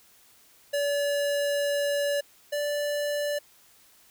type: tone pair in turn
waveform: square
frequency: 573 / 584 Hz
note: D5 / D5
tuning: -43 / -10 cents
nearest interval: unison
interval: 33 cents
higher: second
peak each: -25 / -27 dBFS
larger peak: first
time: 0.73-2.21 / 2.52-3.39 s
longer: first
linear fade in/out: 10 ms
effects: white hiss -58 dBFS RMS until 4.1 s